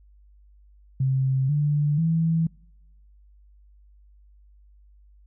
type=tone with pitch steps; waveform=sine; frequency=132.7 / 147.24 / 163.37 Hz; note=C3 / D3 / E3; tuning=+25 / +5 / -15 cents; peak=-19 dBFS; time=1-2.47 s; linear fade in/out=5 ms; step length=490 ms; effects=noise-tail reverb RT60 0.9 s tail -26 dB re dry + added 50 Hz sine -51 dBFS peak until 5.26 s